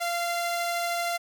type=tone pair together; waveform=sawtooth; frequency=690 / 2083 Hz; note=F5 / C7; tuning=-21 / -8 cents; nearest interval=octave + perfect fifth; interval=1913 cents; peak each=-23 / -33 dBFS; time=0-1.18 s; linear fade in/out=20 ms; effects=none